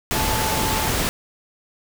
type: tone in noise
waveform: sine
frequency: 875 Hz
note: A5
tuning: 10 cents flat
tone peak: -26 dBFS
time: 0.15-0.88 s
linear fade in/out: 0 ms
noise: pink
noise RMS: -22 dBFS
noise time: 0.11-1.09 s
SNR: -7 dB
effects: none